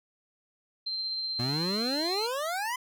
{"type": "tone with tremolo", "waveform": "sine", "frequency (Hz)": 4133, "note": "C8", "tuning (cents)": -22, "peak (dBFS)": -29, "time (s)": [0.86, 2.27], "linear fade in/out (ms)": 10, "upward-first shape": "triangle", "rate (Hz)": 16, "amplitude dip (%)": 25}
{"type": "exponential sweep", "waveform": "25% pulse", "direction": "up", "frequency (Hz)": [116.54, 1030], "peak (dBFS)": -26, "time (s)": [1.39, 2.76], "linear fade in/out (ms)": 5}
{"effects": []}